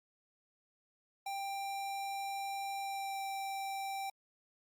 square tone with pitch glide, 789 to 782.6 Hz, G5 to G5, +11 to -3 cents, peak -38 dBFS, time 1.26-4.1 s, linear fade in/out 5 ms, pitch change -14 cents, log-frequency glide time 2.78-3.21 s, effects Opus 48 kbps

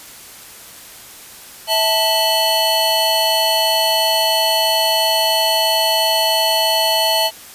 square tone cluster, 650 / 881 / 3001 / 4342 Hz, E5 / A5 / F#7 / C#8, -24 / +2 / +24 / -37 cents, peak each -20 dBFS, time 1.67-7.31 s, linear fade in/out 50 ms, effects white hiss -38 dBFS RMS until 7.54 s + resampled to 32000 Hz

